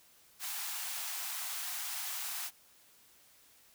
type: high-pass noise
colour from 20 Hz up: white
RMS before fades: -39 dBFS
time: 0.39-2.51 s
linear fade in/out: 50 ms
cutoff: 680 Hz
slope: 96 dB/octave
effects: white hiss -63 dBFS RMS until 3.74 s